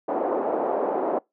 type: band-pass noise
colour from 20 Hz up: white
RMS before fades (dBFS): -25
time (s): 0.08-1.19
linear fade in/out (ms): 10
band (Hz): 310 to 760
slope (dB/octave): 24
effects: noise-tail reverb RT60 0.2 s tail -26 dB re dry